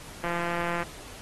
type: click train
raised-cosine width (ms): 0.5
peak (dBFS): -17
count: 102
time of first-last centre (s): 0.24-0.827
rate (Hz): 172
effects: pink hiss -45 dBFS RMS until 1.21 s + AAC 32 kbps